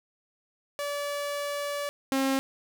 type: tone pair in turn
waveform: sawtooth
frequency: 576 / 268.7 Hz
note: D5 / C4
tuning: -34 / +46 cents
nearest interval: octave + minor second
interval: 1320 cents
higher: first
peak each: -26 / -20 dBFS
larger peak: second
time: 0.79-1.89 / 2.12-2.39 s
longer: first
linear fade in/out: 0 ms
effects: none